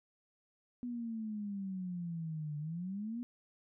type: exponential two-way sweep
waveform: sine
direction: down then up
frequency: 246.9 to 146.83 to 246.9 Hz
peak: -37 dBFS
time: 0.83-3.23 s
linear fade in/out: 0 ms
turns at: 2.58 s
effects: none